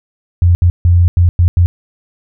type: tone bursts at uneven times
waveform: sine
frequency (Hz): 87.4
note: F2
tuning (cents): +2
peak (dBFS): -5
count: 6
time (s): 0.42-0.55 / 0.62-0.7 / 0.85-1.08 / 1.17-1.29 / 1.39-1.48 / 1.57-1.66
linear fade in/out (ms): 0
effects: none